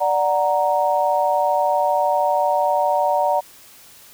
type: chord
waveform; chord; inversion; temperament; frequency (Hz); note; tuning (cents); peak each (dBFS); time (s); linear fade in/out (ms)
sine; D augmented; none; equal; 587.3 / 740 / 932.3; D5 / F#5 / A#5; 0 / 0 / 0; -20; 0-3.41; 20
effects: white hiss -46 dBFS RMS until 4.13 s